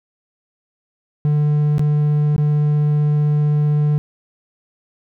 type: tone with dropouts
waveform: triangle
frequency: 148.7 Hz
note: D3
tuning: 22 cents sharp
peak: -11 dBFS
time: 1.25-3.98 s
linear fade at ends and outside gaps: 0 ms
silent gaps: 1.782-1.794 / 2.363-2.38 s
effects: none